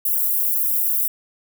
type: high-pass noise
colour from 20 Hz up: white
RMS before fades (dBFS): -20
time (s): 0.05-1.08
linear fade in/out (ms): 5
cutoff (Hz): 12000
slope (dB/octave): 24
effects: none